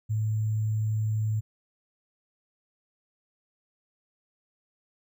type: tone with sample-and-hold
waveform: sine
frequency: 108.5 Hz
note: A2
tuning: 24 cents flat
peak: -24 dBFS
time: 0.09-1.41 s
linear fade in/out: 20 ms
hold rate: 7350 Hz
effects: none